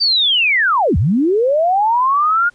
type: linear two-way sweep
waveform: sine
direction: down then up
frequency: 4701 to 69.3 to 1446 Hz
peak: -11 dBFS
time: 0-2.5 s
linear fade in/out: 20 ms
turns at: 0.97 s
effects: pink hiss -55 dBFS RMS until 2.54 s + resampled to 22050 Hz